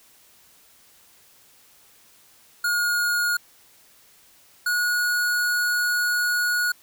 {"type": "tone pair in turn", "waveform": "square", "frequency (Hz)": [1435, 1452.5], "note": ["F6", "F#6"], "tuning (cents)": [47, -32], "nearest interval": "unison", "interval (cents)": 21, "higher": "second", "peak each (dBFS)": -21, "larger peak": "neither", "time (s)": [[2.64, 3.37], [4.66, 6.72]], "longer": "second", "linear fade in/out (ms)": 5, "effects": ["white hiss -55 dBFS RMS until 6.82 s"]}